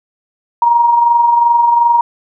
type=tone with amplitude modulation; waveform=sine; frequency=944 Hz; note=A#5; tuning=22 cents sharp; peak=-5 dBFS; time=0.62-2.01 s; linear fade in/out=2 ms; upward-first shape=sine; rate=22.7 Hz; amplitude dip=45%; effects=none